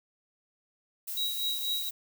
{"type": "noise", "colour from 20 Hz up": "violet", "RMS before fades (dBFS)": -36, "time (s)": [1.07, 1.91], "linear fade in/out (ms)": 10}
{"type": "tone with tremolo", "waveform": "sine", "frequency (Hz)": 3844, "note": "B7", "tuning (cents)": -48, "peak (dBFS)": -27, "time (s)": [1.17, 1.89], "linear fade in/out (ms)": 2, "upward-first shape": "triangle", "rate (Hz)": 4.1, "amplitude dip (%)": 75}
{"effects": []}